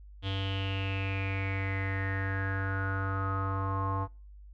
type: tone with low-pass filter sweep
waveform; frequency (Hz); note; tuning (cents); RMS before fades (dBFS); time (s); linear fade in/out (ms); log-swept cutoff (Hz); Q
square; 97; G2; -18; -32; 0.22-4.08; 50; 3300 to 1000; 9
effects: noise-tail reverb RT60 0.3 s tail -22 dB re dry + added 50 Hz sine -47 dBFS peak until 4.53 s